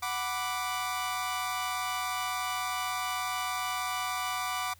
sawtooth chord, B minor, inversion second, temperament equal, 740 / 987.8 / 1174.7 Hz, F#5 / B5 / D6, 0 / 0 / 0 cents, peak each -32 / -33 / -30 dBFS, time 0.02-4.74 s, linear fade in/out 10 ms, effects added 85 Hz sine -57 dBFS peak until 4.79 s + white hiss -61 dBFS RMS until 4.79 s

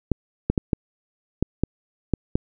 clicks, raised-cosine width 3 ms, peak -6 dBFS, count 8, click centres 0.117 / 0.5 / 0.578 / 0.732 / 1.426 / 1.636 / 2.137 / 2.355 s, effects none

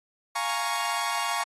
sawtooth chord, Bb minor seventh, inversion second, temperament equal, 698.5 / 830.6 / 932.3 / 1108.7 Hz, F5 / Ab5 / Bb5 / Db6, 0 / 0 / 0 / 0 cents, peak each -30 / -30 / -28 / -26 dBFS, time 0.35-1.44 s, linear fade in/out 10 ms, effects AAC 32 kbps

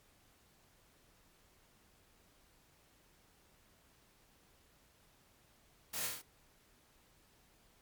white noise with echo, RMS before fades -41 dBFS, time 5.93-6.07 s, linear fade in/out 10 ms, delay 25 ms, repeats 6, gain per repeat -2 dB, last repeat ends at 6.22 s, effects pink hiss -68 dBFS RMS until 7.81 s + MP3 96 kbps

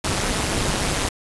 pink noise with amplitude modulation, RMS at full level -19 dBFS, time 0.04-1.09 s, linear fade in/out 5 ms, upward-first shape sine, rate 205 Hz, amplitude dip 80%, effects resampled to 24000 Hz

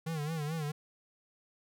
square tone with vibrato, 155.1 Hz, D#3, 5 cents flat, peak -34 dBFS, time 0.06-0.72 s, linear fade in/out 10 ms, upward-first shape sine, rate 4.6 Hz, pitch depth 110 cents each way, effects none

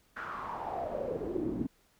brown noise with band-pass filter sweep, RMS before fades -36 dBFS, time 0.16-1.67 s, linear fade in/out 10 ms, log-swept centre 1500 to 250 Hz, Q 5.5, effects pink hiss -68 dBFS RMS until 1.99 s

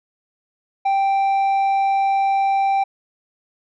square tone with low-pass filter, 784 Hz, G5, in tune, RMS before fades -18 dBFS, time 0.85-2.84 s, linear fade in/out 10 ms, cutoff 1600 Hz, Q 0.83, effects none

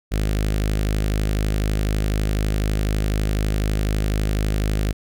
sawtooth tone with notch filter, 52 Hz, G#1, 3 cents sharp, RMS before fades -21 dBFS, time 0.11-4.93 s, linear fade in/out 20 ms, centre 950 Hz, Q 1.3, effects none

